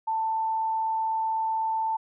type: tone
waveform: sine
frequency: 888 Hz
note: A5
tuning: 16 cents sharp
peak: -24 dBFS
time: 0.07-1.97 s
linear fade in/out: 10 ms
effects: none